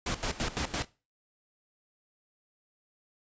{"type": "noise with tremolo", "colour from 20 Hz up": "pink", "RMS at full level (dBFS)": -31, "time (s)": [0.06, 0.85], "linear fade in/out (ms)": 5, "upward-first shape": "square", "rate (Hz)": 5.9, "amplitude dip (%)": 80, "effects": ["noise-tail reverb RT60 0.3 s tail -20 dB re dry", "resampled to 16000 Hz"]}